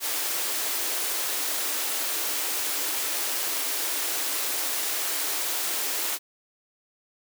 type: high-pass noise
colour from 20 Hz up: white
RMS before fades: -28 dBFS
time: 0-6.19 s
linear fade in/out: 50 ms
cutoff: 270 Hz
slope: 96 dB/octave
effects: none